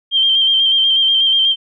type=tone with vibrato; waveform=sine; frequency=3162 Hz; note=G7; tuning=14 cents sharp; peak=-10 dBFS; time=0.11-1.56 s; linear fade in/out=50 ms; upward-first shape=square; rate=8.2 Hz; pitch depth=22 cents each way; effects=none